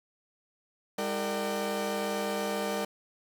35% pulse tone cluster, 202.7 / 328.1 / 458.2 / 596 / 762 Hz, G#3 / E4 / A#4 / D5 / G5, -42 / -8 / -30 / +25 / -49 cents, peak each -34 / -40 / -33 / -33 / -37 dBFS, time 0.98-2.85 s, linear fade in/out 5 ms, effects none

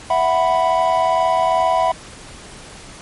triangle chord, E suspended second, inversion none, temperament just, 659.3 / 741.7 / 988.9 Hz, E5 / F#5 / B5, 0 / +4 / +2 cents, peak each -16 dBFS, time 0.1-1.92 s, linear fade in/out 5 ms, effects pink hiss -38 dBFS RMS until 3.01 s + MP3 48 kbps

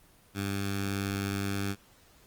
10% pulse tone with notch filter, 98.9 Hz, G2, 16 cents sharp, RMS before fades -32 dBFS, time 0.34-1.76 s, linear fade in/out 50 ms, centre 560 Hz, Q 0.95, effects pink hiss -60 dBFS RMS until 2.26 s + Opus 24 kbps

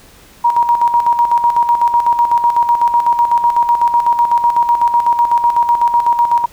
sine tone with tremolo, 949 Hz, A#5, 31 cents sharp, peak -7 dBFS, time 0.44-6.46 s, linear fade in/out 10 ms, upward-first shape square, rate 8 Hz, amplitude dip 60%, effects pink hiss -43 dBFS RMS until 6.52 s

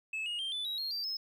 sine tone with pitch steps, 2601 / 2869 / 3165 / 3492 / 3852 / 4250 / 4688 / 5172 Hz, E7 / F7 / G7 / A7 / B7 / C8 / D8 / E8, -24 / +46 / +16 / -14 / -44 / +26 / -4 / -34 cents, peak -31 dBFS, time 0.13-1.17 s, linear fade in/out 5 ms, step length 130 ms, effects tanh soft clip ceiling -33 dBFS + 12-bit

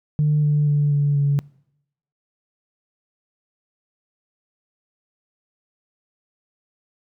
sine tone with pitch steps, 150 / 148.02 / 146.07 / 144.14 / 142.24 Hz, D3 / D3 / D3 / D3 / C#3, +37 / +14 / -9 / -32 / +45 cents, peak -14 dBFS, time 0.19-1.39 s, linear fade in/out 0 ms, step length 240 ms, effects noise-tail reverb RT60 0.8 s tail -25 dB re dry + tanh soft clip ceiling -11 dBFS

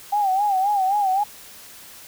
sine tone with vibrato, 790 Hz, G5, 13 cents sharp, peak -17 dBFS, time 0.12-1.24 s, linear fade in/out 10 ms, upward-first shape sine, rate 3.8 Hz, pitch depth 100 cents each way, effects white hiss -43 dBFS RMS until 2.07 s

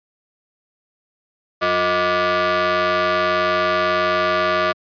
sawtooth ring-modulated tone, 271.2 Hz, C#4, 38 cents flat, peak -9 dBFS, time 1.61-4.73 s, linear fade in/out 20 ms, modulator 900 Hz, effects high-pass 150 Hz 12 dB/octave + resampled to 11025 Hz

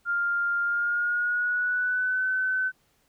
sine tone with pitch glide, 1400 to 1517.9 Hz, F6 to F#6, +4 to +44 cents, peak -23 dBFS, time 0.05-2.72 s, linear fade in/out 50 ms, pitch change +140 cents, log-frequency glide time 0.63-2.26 s, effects pink hiss -67 dBFS RMS until 3.08 s

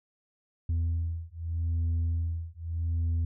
sine beating tone pair, 82.8 / 83.61 Hz, E2 / E2, +8 / +25 cents, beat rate 0.81 Hz, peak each -28 dBFS, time 0.69-3.25 s, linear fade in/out 5 ms, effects tanh soft clip ceiling -24 dBFS

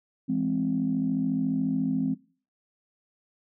sine chord, E augmented, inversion none, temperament equal with one note detuned, 167.21 / 207.7 / 261.6 Hz, E3 / G#3 / B#3, +25 / 0 / 0 cents, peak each -31 / -29 / -25 dBFS, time 0.28-2.15 s, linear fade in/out 20 ms, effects noise-tail reverb RT60 0.4 s tail -20 dB re dry + tanh soft clip ceiling -15 dBFS

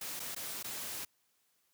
white noise with dropouts, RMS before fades -41 dBFS, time 0.01-1.05 s, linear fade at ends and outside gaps 5 ms, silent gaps 0.196-0.2 / 0.349-0.362 / 0.628-0.642 s, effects white hiss -75 dBFS RMS until 1.73 s + high-pass 80 Hz 12 dB/octave

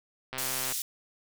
click train, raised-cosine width 0.3 ms, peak -20 dBFS, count 52, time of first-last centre 0.33-0.722 s, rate 130 Hz
white band-pass noise, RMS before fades -33 dBFS, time 0.38-0.82 s, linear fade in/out 2 ms, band 4300 to 16000 Hz, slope 12 dB/octave
effects none

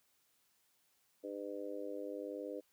harmonic tone, 100.9 Hz, G#2, 49 cents flat, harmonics 3 / 4 / 5 / 6, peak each -46 / -47 / -44 / -49 dBFS, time 1.23-2.61 s, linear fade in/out 20 ms, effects white hiss -75 dBFS RMS until 2.72 s + high-pass 60 Hz 12 dB/octave

